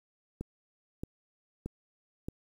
click train, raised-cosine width 3 ms, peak -23 dBFS, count 4, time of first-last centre 0.41-2.285 s, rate 1.6 Hz, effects 9-bit

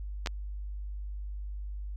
clicks, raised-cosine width 0.2 ms, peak -15 dBFS, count 2, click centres 0.261 / 0.272 s, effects added 50 Hz sine -35 dBFS peak until 1.96 s

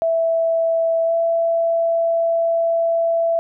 sine tone with pitch glide, 659.3 to 667 Hz, E5 to E5, 0 to +20 cents, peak -15 dBFS, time 0.02-3.39 s, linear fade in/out 0 ms, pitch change +20 cents, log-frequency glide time 1.05-1.13 s, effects none

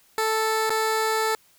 15% pulse tone with dropouts, 440 Hz, A4, in tune, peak -15 dBFS, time 0.18-1.35 s, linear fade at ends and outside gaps 1 ms, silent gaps 0.696-0.703 s, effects white hiss -59 dBFS RMS until 1.58 s

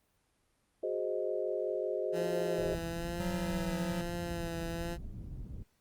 sine chord, Ab dominant seventh, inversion third, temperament equal, 370 / 415.3 / 523.3 / 622.3 Hz, Gb4 / Ab4 / C5 / Eb5, 0 / 0 / 0 / 0 cents, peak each -37 dBFS, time 0.83-2.75 s, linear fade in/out 5 ms
15% pulse tone with vibrato, 169.9 Hz, F3, 47 cents flat, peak -30 dBFS, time 2.12-4.98 s, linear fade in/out 50 ms, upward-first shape sine, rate 1.1 Hz, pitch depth 30 cents each way
pink low-pass noise, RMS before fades -43 dBFS, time 2.58-5.63 s, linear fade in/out 5 ms, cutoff 170 Hz, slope 12 dB/octave
square tone with pitch glide, 185 to 180.67 Hz, F#3 to F#3, 0 to -41 cents, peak -36 dBFS, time 3.2-4.01 s, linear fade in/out 0 ms, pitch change -41 cents, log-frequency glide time 3.65-3.76 s
effects pink hiss -74 dBFS RMS until 5.8 s + Opus 32 kbps

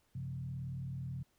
sine tone with frequency modulation, 131.9 Hz, C3, 14 cents sharp, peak -38 dBFS, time 0.15-1.23 s, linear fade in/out 5 ms, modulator 38.5 Hz, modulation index 0.79, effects pink hiss -74 dBFS RMS until 1.38 s

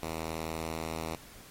5% pulse tone, 80.7 Hz, E2, 36 cents flat, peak -23 dBFS, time 0.02-1.16 s, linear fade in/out 10 ms, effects pink hiss -51 dBFS RMS until 1.5 s + MP3 64 kbps

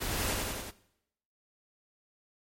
pink noise with echo, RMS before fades -34 dBFS, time 0-0.35 s, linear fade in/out 20 ms, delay 91 ms, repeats 4, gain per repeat -2 dB, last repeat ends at 0.714 s, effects noise-tail reverb RT60 0.8 s tail -19 dB re dry + MP3 64 kbps

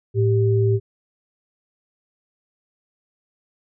sine tone pair together, 110 / 391.7 Hz, A2 / G4, 0 / -1 cents, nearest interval octave + minor seventh, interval 2199 cents, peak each -16 / -20 dBFS, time 0.14-0.8 s, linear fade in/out 50 ms, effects none

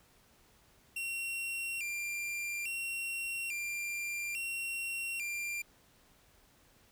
45% pulse tone with vibrato, 2553 Hz, D#7, 44 cents sharp, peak -35 dBFS, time 0.96-5.62 s, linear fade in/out 5 ms, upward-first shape square, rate 0.59 Hz, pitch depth 120 cents each way, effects pink hiss -65 dBFS RMS until 6.91 s

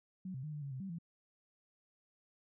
sine tone with pitch steps, 186.4 / 130.6 / 152.5 / 148.6 / 139.6 / 130.4 / 193.4 / 168 Hz, F#3 / C3 / D#3 / D3 / C#3 / C3 / G3 / E3, +13 / -3 / -34 / +21 / +13 / -5 / -23 / +33 cents, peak -40 dBFS, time 0.25-0.986 s, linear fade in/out 5 ms, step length 92 ms, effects none

